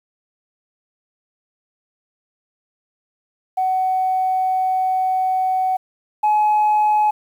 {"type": "tone pair in turn", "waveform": "sine", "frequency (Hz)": [750, 847], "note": ["F#5", "G#5"], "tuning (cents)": [23, 34], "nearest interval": "major second", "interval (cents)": 211, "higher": "second", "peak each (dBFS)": [-15, -11], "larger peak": "second", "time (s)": [[3.57, 5.77], [6.23, 7.11]], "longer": "first", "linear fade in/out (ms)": 10, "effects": ["tanh soft clip ceiling -11 dBFS", "8-bit"]}